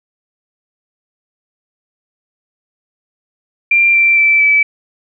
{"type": "tone with pitch steps", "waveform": "sine", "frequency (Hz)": [2376, 2351, 2327, 2303], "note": ["D7", "D7", "D7", "D7"], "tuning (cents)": [20, 1, -17, -34], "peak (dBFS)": -7, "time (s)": [3.71, 4.63], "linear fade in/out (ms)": 5, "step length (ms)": 230, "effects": []}